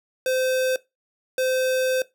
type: tone pair in turn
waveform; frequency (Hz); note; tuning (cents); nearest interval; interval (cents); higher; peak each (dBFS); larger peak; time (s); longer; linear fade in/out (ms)
square; 516 / 516; C5 / C5; -24 / -24; unison; 0; neither; -21; neither; 0.26-0.76 / 1.38-2.02; second; 2
effects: noise-tail reverb RT60 0.2 s tail -19 dB re dry